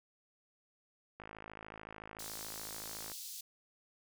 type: click train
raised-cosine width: 0.5 ms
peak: -32 dBFS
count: 104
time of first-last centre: 1.2-3.118 s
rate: 53.7 Hz
type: high-pass noise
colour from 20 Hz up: pink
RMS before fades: -46 dBFS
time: 2.19-3.41 s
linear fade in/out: 5 ms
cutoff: 4000 Hz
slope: 24 dB/octave
effects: none